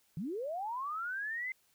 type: linear sweep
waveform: sine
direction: up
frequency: 142.7 to 2086 Hz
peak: -35 dBFS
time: 0.17-1.52 s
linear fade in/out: 2 ms
effects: white hiss -71 dBFS RMS until 1.74 s